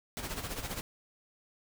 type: noise with tremolo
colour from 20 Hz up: pink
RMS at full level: -36 dBFS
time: 0.17-0.81 s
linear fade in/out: 0 ms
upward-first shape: sine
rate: 15 Hz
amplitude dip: 65%
effects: none